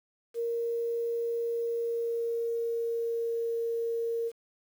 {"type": "tone with pitch glide", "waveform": "sine", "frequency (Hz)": [466.2, 462.2], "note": ["A#4", "A#4"], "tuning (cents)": [0, -15], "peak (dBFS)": -28, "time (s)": [0.34, 4.32], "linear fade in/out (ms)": 50, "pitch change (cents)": -15, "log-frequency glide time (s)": [1.45, 3.6], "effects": ["9-bit"]}